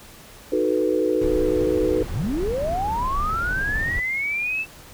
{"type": "chord", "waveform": "sine", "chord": "B dominant seventh", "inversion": "first", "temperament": "equal", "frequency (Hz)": [311.1, 370, 440, 493.9], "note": ["D#4", "F#4", "A4", "B4"], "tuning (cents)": [0, 0, 0, 0], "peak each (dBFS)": [-24, -24, -24, -23], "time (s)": [0.52, 2.03], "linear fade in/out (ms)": 5}
{"type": "noise", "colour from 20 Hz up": "brown", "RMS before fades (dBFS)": -29, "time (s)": [1.21, 4], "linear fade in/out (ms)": 5}
{"type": "linear sweep", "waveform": "sine", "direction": "up", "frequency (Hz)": [56.7, 2663], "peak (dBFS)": -22, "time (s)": [2.11, 4.66], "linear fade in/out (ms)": 50}
{"effects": ["pink hiss -45 dBFS RMS until 4.93 s"]}